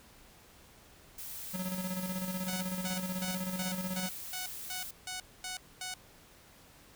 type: noise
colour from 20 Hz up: blue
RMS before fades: -43 dBFS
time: 1.18-4.91 s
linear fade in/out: 5 ms
type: tone with tremolo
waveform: square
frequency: 185 Hz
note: F#3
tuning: in tune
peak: -34 dBFS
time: 1.53-4.09 s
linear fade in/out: 20 ms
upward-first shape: square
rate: 16 Hz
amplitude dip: 50%
type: tone bursts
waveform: 5% pulse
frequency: 740 Hz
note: F#5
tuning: in tune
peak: -26 dBFS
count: 10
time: 2.48-5.94 s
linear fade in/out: 2 ms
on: 130 ms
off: 240 ms
effects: pink hiss -58 dBFS RMS until 6.95 s